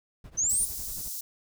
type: noise with tremolo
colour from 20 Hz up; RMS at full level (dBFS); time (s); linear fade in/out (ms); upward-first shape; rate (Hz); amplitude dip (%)
brown; -42; 0.24-1.08; 2; triangle; 11; 90
type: linear sweep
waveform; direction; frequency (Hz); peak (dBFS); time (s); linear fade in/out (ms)
sine; up; 5990 to 9710; -23; 0.37-0.66; 20
type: high-pass noise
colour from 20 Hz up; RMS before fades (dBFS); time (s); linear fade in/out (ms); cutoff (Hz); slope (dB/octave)
white; -36; 0.49-1.21; 5; 5100; 24
effects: none